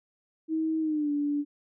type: tone with pitch glide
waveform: sine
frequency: 318.5 to 290.4 Hz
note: D#4 to D4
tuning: +41 to -19 cents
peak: -25 dBFS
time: 0.48-1.45 s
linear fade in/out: 50 ms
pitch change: -160 cents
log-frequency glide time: 0.8-1.11 s
effects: none